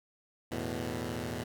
10% pulse chord, E suspended fourth, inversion none, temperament equal, 82.41 / 110 / 123.47 Hz, E2 / A2 / B2, 0 / 0 / 0 cents, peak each -31 dBFS, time 0.51-1.44 s, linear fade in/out 10 ms, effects none

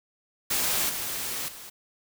white noise with level steps, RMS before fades -26 / -32 / -43 dBFS, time 0.5-1.7 s, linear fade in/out 10 ms, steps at 0.89 / 1.48 s, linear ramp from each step 5 ms, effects none

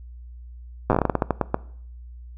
slowing click train, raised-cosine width 1 ms, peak -5 dBFS, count 15, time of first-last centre 0.9-1.544 s, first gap 8 ms, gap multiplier 1.24, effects noise-tail reverb RT60 0.6 s tail -20 dB re dry + added 60 Hz sine -38 dBFS peak until 2.37 s

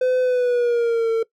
triangle tone with pitch glide, 508 to 452.6 Hz, B4 to A4, +49 to +49 cents, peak -14 dBFS, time 0.01-1.23 s, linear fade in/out 5 ms, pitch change -200 cents, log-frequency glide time 0.21-1.11 s, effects noise-tail reverb RT60 0.1 s tail -20 dB re dry

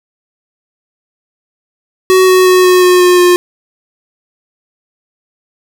square tone with pitch steps, 373.8 / 370.8 / 367.8 / 364.8 / 361.9 / 359 / 356.1 Hz, F#4 / F#4 / F#4 / F#4 / F#4 / F4 / F4, +18 / +4 / -10 / -24 / -38 / +48 / +34 cents, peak -5 dBFS, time 2.1-3.36 s, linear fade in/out 0 ms, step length 180 ms, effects none

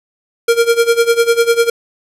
square tone with tremolo, 466.2 Hz, A#4, in tune, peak -7 dBFS, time 0.48-1.7 s, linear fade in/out 5 ms, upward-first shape sine, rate 10 Hz, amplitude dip 85%, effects resampled to 32000 Hz + 7-bit

